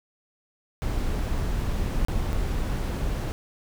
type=noise with dropouts; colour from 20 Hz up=brown; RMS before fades=-26 dBFS; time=0.82-3.32 s; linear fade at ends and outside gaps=0 ms; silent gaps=2.049-2.084 / 2.324-2.33 s; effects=none